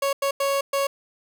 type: tone bursts at uneven times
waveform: 30% pulse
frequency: 554.4 Hz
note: C#5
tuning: in tune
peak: -18 dBFS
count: 4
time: 0.02-0.13 / 0.22-0.31 / 0.4-0.61 / 0.73-0.87 s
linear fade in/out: 5 ms
effects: none